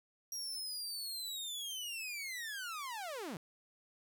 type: linear sweep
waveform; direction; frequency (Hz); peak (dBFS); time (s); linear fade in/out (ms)
sawtooth; down; 5690 to 141.3; -37; 0.32-3.37; 2
effects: none